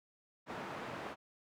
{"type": "band-pass noise", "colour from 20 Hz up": "white", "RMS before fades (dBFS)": -44, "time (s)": [0.46, 1.16], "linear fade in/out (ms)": 50, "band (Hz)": [120, 1200], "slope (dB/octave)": 12, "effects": []}